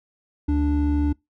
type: tone pair together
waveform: triangle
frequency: 73.42 / 292.9 Hz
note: D2 / D4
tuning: 0 / -5 cents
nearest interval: 2 octaves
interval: 2395 cents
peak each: -19 dBFS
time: 0.48-1.13 s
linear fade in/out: 10 ms
effects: noise-tail reverb RT60 0.2 s tail -26 dB re dry